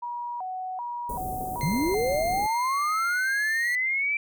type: tone with vibrato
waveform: sine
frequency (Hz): 845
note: G#5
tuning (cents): +30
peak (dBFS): -30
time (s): 0.02-2.23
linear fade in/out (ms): 10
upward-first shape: square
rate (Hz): 1.3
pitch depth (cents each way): 220
type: band-stop noise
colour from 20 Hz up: pink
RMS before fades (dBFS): -36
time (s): 1.09-2.47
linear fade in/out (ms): 5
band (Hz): 650 to 10000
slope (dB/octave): 24
type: tone with pitch glide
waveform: sawtooth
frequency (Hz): 2093 to 2108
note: C7 to C7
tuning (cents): 0 to +12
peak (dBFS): -30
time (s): 1.61-3.75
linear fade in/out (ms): 0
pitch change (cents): +12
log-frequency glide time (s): 2.02-2.19
type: linear sweep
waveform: sine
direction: up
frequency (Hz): 130 to 2350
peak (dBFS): -23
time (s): 1.63-4.17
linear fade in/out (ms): 2
effects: none